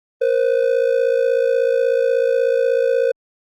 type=ring-modulated tone; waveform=triangle; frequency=501 Hz; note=B4; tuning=25 cents sharp; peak=-9 dBFS; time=0.21-3.12 s; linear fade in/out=10 ms; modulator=28.2 Hz; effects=Opus 32 kbps